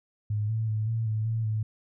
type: tone with pitch steps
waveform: sine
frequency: 105.3 / 111.2 / 108.1 / 113.3 / 108.7 / 112.5 / 108.6 Hz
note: G#2 / A2 / A2 / A#2 / A2 / A2 / A2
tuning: +24 / +19 / -30 / -49 / -21 / +39 / -22 cents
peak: -25 dBFS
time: 0.3-1.63 s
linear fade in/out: 5 ms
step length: 190 ms
effects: none